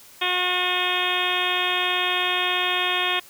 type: harmonic tone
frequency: 361.5 Hz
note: F#4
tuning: 40 cents flat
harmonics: 1 / 2 / 3 / 4 / 5 / 6 / 7 / 8 / 9 / 10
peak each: -32 / -30 / -29 / -33 / -30 / -32 / -27 / -32 / -27 / -30 dBFS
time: 0.21-3.2 s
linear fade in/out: 10 ms
effects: white hiss -48 dBFS RMS until 3.29 s